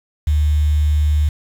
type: tone with quantisation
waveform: sine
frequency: 75 Hz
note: D2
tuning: 37 cents sharp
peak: -12 dBFS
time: 0.27-1.29 s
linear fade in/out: 5 ms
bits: 6
effects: none